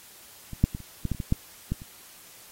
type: clicks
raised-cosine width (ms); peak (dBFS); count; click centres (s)
5; -24 / -6 / -19 / -30 / -15 / -14 / -27 / -18 / -9 / -14 / -29; 11; 0.533 / 0.64 / 0.749 / 0.803 / 1.053 / 1.117 / 1.148 / 1.202 / 1.324 / 1.72 / 1.819
effects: white hiss -50 dBFS RMS until 2.51 s + AAC 48 kbps

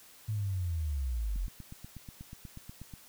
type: linear sweep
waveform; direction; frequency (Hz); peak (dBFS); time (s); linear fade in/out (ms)
sine; down; 109.7 to 41.2; -30; 0.28-1.47; 10
type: click train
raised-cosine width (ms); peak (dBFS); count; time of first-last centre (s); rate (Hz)
5; -32; 14; 1.36-2.938; 8.24
effects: white hiss -56 dBFS RMS until 3.08 s

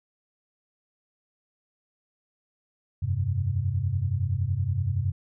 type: chord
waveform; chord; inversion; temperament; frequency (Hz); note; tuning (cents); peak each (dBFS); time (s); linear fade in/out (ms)
sine; F suspended second; none; equal; 87.31 / 98 / 130.81; F2 / G2 / C3; 0 / 0 / 0; -30 / -26 / -29; 3.02-5.12; 10
effects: none

